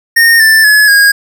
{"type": "tone with pitch steps", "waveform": "square", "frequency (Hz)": [1841, 1770.1, 1701.9, 1636.4], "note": ["A#6", "A6", "G#6", "G#6"], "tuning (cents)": [-22, 10, 42, -26], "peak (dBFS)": -4, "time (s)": [0.16, 1.12], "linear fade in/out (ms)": 10, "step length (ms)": 240, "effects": []}